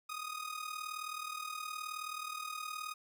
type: tone with amplitude modulation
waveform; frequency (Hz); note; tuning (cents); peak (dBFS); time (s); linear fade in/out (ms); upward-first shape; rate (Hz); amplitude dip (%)
sawtooth; 1244.5; D#6; 0; -33; 0.09-2.94; 10; sine; 39; 70
effects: none